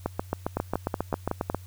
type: two click trains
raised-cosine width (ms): 1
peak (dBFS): -12 / -12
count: 6 / 12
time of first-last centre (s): 0.57-1.499 / 0.06-1.546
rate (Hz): 5.38 / 7.4
effects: added 92 Hz sine -42 dBFS peak until 1.66 s + white hiss -56 dBFS RMS until 1.66 s